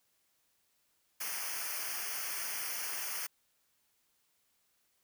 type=noise with comb filter; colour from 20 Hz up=white; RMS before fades=-38 dBFS; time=1.2-3.27 s; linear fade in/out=10 ms; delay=0.26 ms; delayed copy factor=-1; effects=white hiss -75 dBFS RMS until 5.03 s